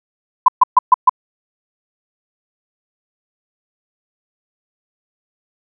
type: tone bursts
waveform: sine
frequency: 1008 Hz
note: B5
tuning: 35 cents sharp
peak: -3 dBFS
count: 5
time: 0.46-1.095 s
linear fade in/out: 5 ms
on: 23 ms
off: 130 ms
effects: none